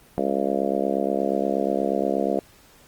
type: harmonic tone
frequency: 68.4 Hz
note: C#2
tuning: 23 cents flat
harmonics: 3 / 4 / 5 / 6 / 7 / 8 / 9 / 10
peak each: -29 / -29 / -29 / -29 / -29 / -29 / -29 / -29 dBFS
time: 0.18-2.39 s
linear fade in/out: 0 ms
effects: pink hiss -53 dBFS RMS until 2.87 s + Opus 24 kbps